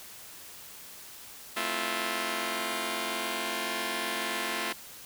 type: chord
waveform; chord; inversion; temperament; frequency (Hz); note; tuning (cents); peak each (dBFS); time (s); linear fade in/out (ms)
5% pulse; F major seventh; first; just; 218.3 / 261.9 / 327.4 / 349.2; A3 / C4 / E4 / F4; -13 / +2 / -12 / 0; -25 / -27 / -27 / -23; 1.56-4.73; 10
effects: white hiss -47 dBFS RMS until 5.05 s